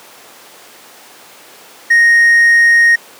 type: tone with hard clipping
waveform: sine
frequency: 1864.7 Hz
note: A#6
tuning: in tune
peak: -6 dBFS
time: 1.9-2.96 s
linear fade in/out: 10 ms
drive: 2 dB
effects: pink hiss -38 dBFS RMS until 3.19 s + high-pass 400 Hz 12 dB/octave